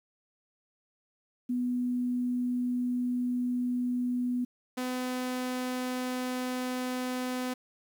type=tone pair in turn; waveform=sine / sawtooth; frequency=246.9 / 252.7 Hz; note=B3 / B3; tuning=0 / +40 cents; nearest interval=unison; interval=40 cents; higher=second; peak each=-27 dBFS; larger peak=neither; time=1.49-4.45 / 4.77-7.54 s; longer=first; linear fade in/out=10 ms; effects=10-bit